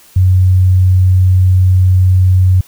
sine tone, 92.5 Hz, F#2, in tune, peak -5 dBFS, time 0.16-2.61 s, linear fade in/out 5 ms, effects white hiss -43 dBFS RMS until 2.67 s

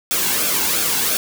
white noise with flanger, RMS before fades -19 dBFS, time 0.11-1.17 s, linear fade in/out 0 ms, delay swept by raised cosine 1 to 1.65 ms, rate 2.9 Hz, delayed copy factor -0.55, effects none

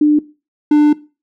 sine / triangle tone pair in turn, 298.9 / 297.8 Hz, D4 / D4, +31 / +24 cents, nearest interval unison, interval 7 cents, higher first, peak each -7 / -4 dBFS, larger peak second, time 0.01-0.19 / 0.71-0.93 s, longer second, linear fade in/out 5 ms, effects noise-tail reverb RT60 0.3 s tail -19 dB re dry

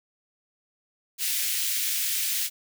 white high-pass noise, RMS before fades -27 dBFS, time 1.18-2.5 s, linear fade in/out 50 ms, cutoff 2000 Hz, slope 24 dB/octave, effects none

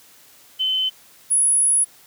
sine tone pair in turn, 3055 / 10276 Hz, G7 / E9, -45 / -45 cents, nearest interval octave + major sixth, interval 2100 cents, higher second, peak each -18 / -14 dBFS, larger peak second, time 0.59-0.9 / 1.3-1.85 s, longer second, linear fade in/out 20 ms, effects white hiss -50 dBFS RMS until 2.06 s + high-pass 60 Hz 12 dB/octave

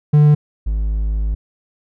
triangle tone pair in turn, 148.8 / 52.61 Hz, D3 / G#1, +23 / +23 cents, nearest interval octave + tritone, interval 1800 cents, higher first, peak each -5 / -14 dBFS, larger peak first, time 0.13-0.35 / 0.66-1.35 s, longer second, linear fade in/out 10 ms, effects none

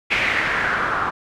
white noise with low-pass filter sweep, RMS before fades -21 dBFS, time 0.1-1.11 s, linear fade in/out 20 ms, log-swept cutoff 2400 to 1200 Hz, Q 3.9, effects none

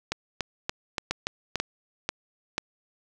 two click trains, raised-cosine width 0.2 ms, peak -9 / -10 dBFS, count 4 / 6, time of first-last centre 1.11-2.581 / 0.12-1.557 s, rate 2.04 / 3.48 Hz, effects none

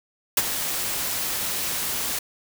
white noise with ADSR envelope, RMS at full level -17 dBFS, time 0.37-2.19 s, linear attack 3 ms, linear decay 38 ms, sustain -10 dB, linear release 5 ms, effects none

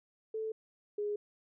sine tone pair in turn, 439.4 / 414.7 Hz, A4 / G#4, -2 / -3 cents, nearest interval minor second, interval 101 cents, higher first, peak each -34 / -32 dBFS, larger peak second, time 0.34-0.52 / 0.98-1.16 s, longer neither, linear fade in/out 5 ms, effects none

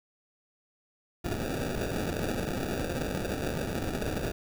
white noise with sample-and-hold, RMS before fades -32 dBFS, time 1.24-4.32 s, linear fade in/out 10 ms, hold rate 1050 Hz, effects none

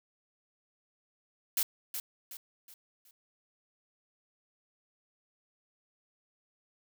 blue noise with echo, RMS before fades -29 dBFS, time 1.57-1.63 s, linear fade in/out 2 ms, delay 370 ms, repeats 4, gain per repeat -8 dB, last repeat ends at 3.11 s, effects none

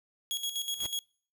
sawtooth tone with tremolo, 3322 Hz, G#7, in tune, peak -27 dBFS, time 0.31-0.99 s, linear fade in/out 0 ms, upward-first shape square, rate 8.1 Hz, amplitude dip 65%
pink noise with exponential growth, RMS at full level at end -39 dBFS, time 0.74-0.86 s, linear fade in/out 0 ms, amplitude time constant 26 ms
effects noise-tail reverb RT60 0.5 s tail -26 dB re dry

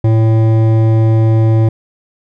sine tone with hard clipping, 111.5 Hz, A2, 23 cents sharp, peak -9 dBFS, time 0.04-1.69 s, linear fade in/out 5 ms, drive 12 dB, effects none

